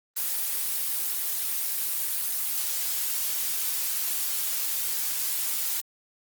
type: noise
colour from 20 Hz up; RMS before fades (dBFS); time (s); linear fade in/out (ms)
blue; -28; 0.16-5.81; 10
effects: Opus 24 kbps